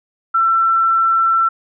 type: tone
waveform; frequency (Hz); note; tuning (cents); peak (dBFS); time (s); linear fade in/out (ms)
sine; 1343; E6; +32; -11; 0.34-1.49; 10
effects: none